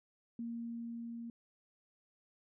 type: tone with level ramp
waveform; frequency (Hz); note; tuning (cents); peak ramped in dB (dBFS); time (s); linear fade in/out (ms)
sine; 233.1; A#3; 0; -38 to -42; 0.39-1.3; 2
effects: none